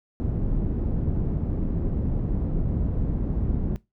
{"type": "low-pass noise", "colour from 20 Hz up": "pink", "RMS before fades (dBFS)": -25, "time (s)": [0.2, 3.76], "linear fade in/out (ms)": 0, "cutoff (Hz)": 240, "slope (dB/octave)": 12, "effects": ["noise-tail reverb RT60 0.2 s tail -20 dB re dry"]}